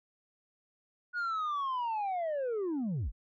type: linear sweep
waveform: sine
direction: down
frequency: 1462 to 31.54 Hz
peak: -28 dBFS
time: 1.13-3.12 s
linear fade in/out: 50 ms
effects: tanh soft clip ceiling -30 dBFS